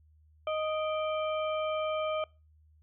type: harmonic tone with a mistuned harmonic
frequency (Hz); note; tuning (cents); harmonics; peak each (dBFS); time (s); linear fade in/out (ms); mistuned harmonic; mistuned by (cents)
622.3; D#5; 0; 1 / 2 / 4 / 5; -30 / -36 / -42 / -44; 0.47-2.24; 2; 4; -93
effects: noise-tail reverb RT60 0.3 s tail -25 dB re dry + added 77 Hz sine -59 dBFS peak until 2.82 s